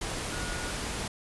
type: tone in noise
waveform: sine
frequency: 1446 Hz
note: F#6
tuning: 40 cents flat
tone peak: -40 dBFS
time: 0.32-0.71 s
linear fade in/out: 5 ms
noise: pink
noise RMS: -34 dBFS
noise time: 0.01-1.08 s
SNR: -9 dB
effects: resampled to 24000 Hz